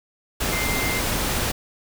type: tone in noise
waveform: sine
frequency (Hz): 2093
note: C7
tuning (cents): 0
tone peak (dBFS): -27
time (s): 0.52-1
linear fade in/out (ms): 10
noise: pink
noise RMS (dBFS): -24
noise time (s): 0.4-1.52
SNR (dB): -6
effects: none